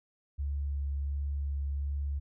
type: tone with vibrato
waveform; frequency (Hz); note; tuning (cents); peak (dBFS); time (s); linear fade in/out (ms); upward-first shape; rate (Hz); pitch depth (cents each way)
sine; 70.6; C#2; +32; -30; 0.38-2.2; 20; sine; 1.4; 11
effects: none